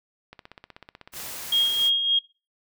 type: click train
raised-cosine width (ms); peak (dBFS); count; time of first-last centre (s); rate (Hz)
0.3; -26; 16; 0.33-1.262; 16.1
type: noise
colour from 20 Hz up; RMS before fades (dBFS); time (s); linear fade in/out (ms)
white; -36; 1.12-1.91; 50
type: tone with tremolo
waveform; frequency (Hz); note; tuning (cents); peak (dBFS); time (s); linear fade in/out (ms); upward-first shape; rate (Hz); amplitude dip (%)
sine; 3256; G#7; -35; -17; 1.52-2.19; 5; sine; 3.5; 50
effects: noise-tail reverb RT60 0.3 s tail -21 dB re dry